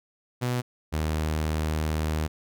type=tone pair in turn; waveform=sawtooth; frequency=123.47 / 77.78 Hz; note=B2 / D#2; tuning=0 / 0 cents; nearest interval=minor sixth; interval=800 cents; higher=first; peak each=-21 dBFS; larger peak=neither; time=0.41-0.62 / 0.92-2.28 s; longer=second; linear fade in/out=20 ms; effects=none